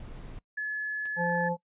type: noise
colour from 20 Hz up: brown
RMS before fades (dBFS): -42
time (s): 0-0.39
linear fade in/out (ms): 2
type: tone with pitch glide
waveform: sine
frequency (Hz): 1711 to 1729.9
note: A6 to A6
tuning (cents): -49 to -30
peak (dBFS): -29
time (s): 0.57-1.49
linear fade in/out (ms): 10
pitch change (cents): +19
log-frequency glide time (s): 1.14-1.26
type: clicks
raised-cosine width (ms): 0.3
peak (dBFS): -33 / -39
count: 2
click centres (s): 1.056 / 1.069
type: harmonic tone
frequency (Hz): 173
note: F3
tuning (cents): -16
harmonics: 1 / 3 / 5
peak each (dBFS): -31 / -31 / -31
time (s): 1.16-1.57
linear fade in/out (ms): 50
effects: noise-tail reverb RT60 0.1 s tail -22 dB re dry + resampled to 8000 Hz